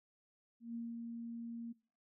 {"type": "tone with ADSR envelope", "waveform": "sine", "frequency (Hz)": 232.8, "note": "A#3", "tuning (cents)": -2, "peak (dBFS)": -39, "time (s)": [0.6, 1.73], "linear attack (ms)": 150, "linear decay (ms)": 200, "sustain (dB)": -3, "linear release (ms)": 16, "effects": ["noise-tail reverb RT60 0.4 s tail -23 dB re dry"]}